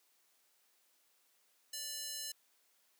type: tone with high-pass filter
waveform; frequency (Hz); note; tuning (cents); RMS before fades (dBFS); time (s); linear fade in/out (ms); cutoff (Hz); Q
square; 587.3; D5; 0; -43; 1.73-2.32; 5; 4700; 0.97
effects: white hiss -73 dBFS RMS until 2.99 s + high-pass 300 Hz 12 dB/octave